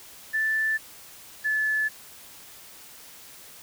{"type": "tone pair in turn", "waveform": "sine", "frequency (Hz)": [1760, 1729.8], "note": ["A6", "A6"], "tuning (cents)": [0, -30], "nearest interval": "unison", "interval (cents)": 30, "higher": "first", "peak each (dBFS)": -22, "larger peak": "neither", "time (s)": [[0.33, 0.78], [1.44, 1.89]], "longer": "neither", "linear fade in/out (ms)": 20, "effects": ["white hiss -47 dBFS RMS until 3.62 s"]}